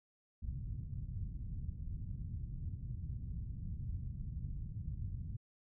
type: low-pass noise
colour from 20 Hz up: white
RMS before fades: -42 dBFS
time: 0.42-5.37 s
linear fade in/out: 10 ms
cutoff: 130 Hz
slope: 24 dB/octave
effects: none